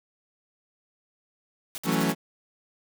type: noise bursts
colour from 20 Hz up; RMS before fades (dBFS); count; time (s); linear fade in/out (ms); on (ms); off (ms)
white; -36; 5; 1.75-2.119; 0; 29; 56
type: chord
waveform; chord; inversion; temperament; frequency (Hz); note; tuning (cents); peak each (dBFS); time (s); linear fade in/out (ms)
sawtooth; F# minor seventh; third; equal; 164.81 / 185 / 220 / 277.2; E3 / F#3 / A3 / C#4; 0 / 0 / 0 / 0; -24; 1.84-2.15; 50
effects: none